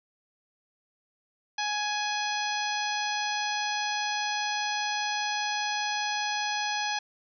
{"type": "harmonic tone with a mistuned harmonic", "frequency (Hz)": 835, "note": "G#5", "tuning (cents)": 9, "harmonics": [1, 2, 3, 4, 5, 6, 7], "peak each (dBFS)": [-31, -34, -36, -37, -38, -39, -39], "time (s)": [1.58, 6.99], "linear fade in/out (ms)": 5, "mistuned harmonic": 7, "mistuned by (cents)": 25, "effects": []}